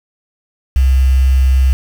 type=tone with quantisation; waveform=sine; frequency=65.6 Hz; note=C2; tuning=5 cents sharp; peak=-7 dBFS; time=0.76-1.73 s; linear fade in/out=0 ms; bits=5; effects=none